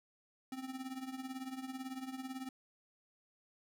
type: tone with tremolo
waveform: square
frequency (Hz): 261.6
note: C4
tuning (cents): 0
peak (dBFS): -39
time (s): 0.52-2.49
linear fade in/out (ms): 2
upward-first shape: triangle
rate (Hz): 18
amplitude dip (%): 80
effects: none